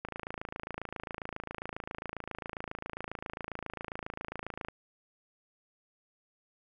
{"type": "click train", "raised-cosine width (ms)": 0.5, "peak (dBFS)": -22, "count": 128, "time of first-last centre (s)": [0.05, 4.685], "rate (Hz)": 27.4, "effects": []}